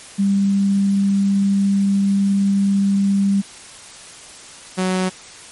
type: tone pair in turn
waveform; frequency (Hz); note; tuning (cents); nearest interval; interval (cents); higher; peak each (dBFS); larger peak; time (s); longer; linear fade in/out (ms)
sine / sawtooth; 197.8 / 185.6; G3 / F#3; +16 / +6; minor second; 110; first; -13; neither; 0.18-3.42 / 4.77-5.1; first; 20
effects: white hiss -39 dBFS RMS until 5.51 s + MP3 48 kbps